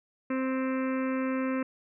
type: harmonic tone with a mistuned harmonic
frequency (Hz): 261.6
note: C4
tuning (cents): 0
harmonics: 1 / 2 / 4 / 5 / 6 / 7 / 8 / 9 / 10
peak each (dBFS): -28 / -34 / -40 / -42 / -44 / -45 / -46 / -47 / -48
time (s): 0.3-1.63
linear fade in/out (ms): 5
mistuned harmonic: 10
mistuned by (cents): +22
effects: none